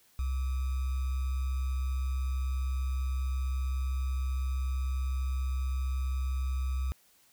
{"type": "tone with sample-and-hold", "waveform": "sine", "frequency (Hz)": 65.41, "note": "C2", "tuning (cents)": 0, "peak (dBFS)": -28, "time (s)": [0.19, 6.92], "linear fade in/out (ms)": 0, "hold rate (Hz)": 1225, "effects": ["white hiss -64 dBFS RMS until 7.32 s"]}